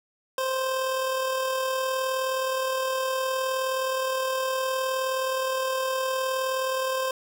25% pulse tone with amplitude modulation, 523.3 Hz, C5, in tune, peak -20 dBFS, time 0.38-7.11 s, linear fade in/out 2 ms, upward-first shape sine, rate 39.3 Hz, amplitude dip 30%, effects none

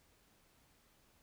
silence, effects pink hiss -70 dBFS RMS until 1.22 s

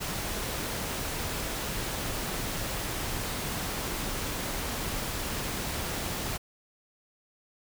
pink noise, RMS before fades -33 dBFS, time 0-6.38 s, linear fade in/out 20 ms, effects none

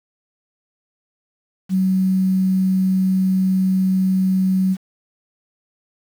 sine tone with quantisation, 188.2 Hz, F#3, 30 cents sharp, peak -14 dBFS, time 1.69-4.77 s, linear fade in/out 50 ms, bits 7, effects none

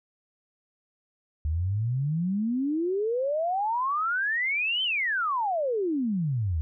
sine exponential two-way sweep, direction up then down, 73.42 to 3136 to 73.42 Hz, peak -24 dBFS, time 1.45-6.61 s, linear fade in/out 0 ms, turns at 4.83 s, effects none

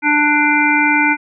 harmonic tone, 296.1 Hz, D4, 14 cents sharp, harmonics 1 / 3 / 5 / 7 / 8, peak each -17 / -17 / -17 / -17 / -17 dBFS, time 0.02-1.17 s, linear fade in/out 50 ms, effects none

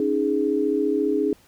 sine chord, C# suspended second, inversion none, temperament just, 277.2 / 311.8 / 415.8 Hz, C#4 / D#4 / G#4, 0 / +4 / +2 cents, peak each -25 / -24 / -22 dBFS, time 0-1.33 s, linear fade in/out 2 ms, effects pink hiss -56 dBFS RMS until 1.47 s

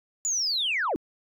sine linear sweep, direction down, 7060 to 246.9 Hz, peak -23 dBFS, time 0.25-0.96 s, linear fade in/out 0 ms, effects tanh soft clip ceiling -19 dBFS

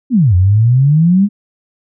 sine exponential two-way sweep, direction down then up, 277.2 to 87.31 to 209.7 Hz, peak -6 dBFS, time 0.1-1.29 s, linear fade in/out 50 ms, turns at 0.35 s, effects none

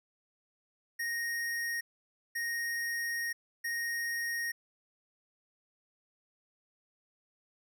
square tone bursts at uneven times, 1864.7 Hz, A#6, in tune, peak -33 dBFS, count 3, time 0.99-1.81 / 2.35-3.33 / 3.64-4.52 s, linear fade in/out 10 ms, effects none

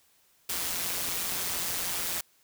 white noise with amplitude modulation, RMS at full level -29 dBFS, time 0.49-2.21 s, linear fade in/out 5 ms, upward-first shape sine, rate 176 Hz, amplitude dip 60%, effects white hiss -65 dBFS RMS until 2.43 s

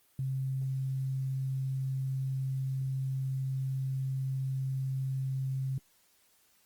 sine tone with quantisation, 133.1 Hz, C3, 30 cents sharp, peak -30 dBFS, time 0.19-5.78 s, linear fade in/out 2 ms, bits 10, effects white hiss -67 dBFS RMS until 6.65 s + Opus 24 kbps

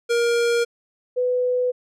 square / sine tone pair in turn, 471.3 / 498.3 Hz, A#4 / B4, +19 / +15 cents, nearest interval minor second, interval 96 cents, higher second, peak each -18 dBFS, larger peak neither, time 0.09-0.65 / 1.16-1.72 s, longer neither, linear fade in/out 20 ms, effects low-pass 9000 Hz 12 dB/octave

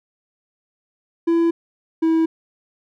triangle tone pair in turn, 334.8 / 324.5 Hz, E4 / E4, +27 / -27 cents, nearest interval minor second, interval 54 cents, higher first, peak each -12 dBFS, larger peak neither, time 1.27-1.51 / 2.02-2.26 s, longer neither, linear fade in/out 10 ms, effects none

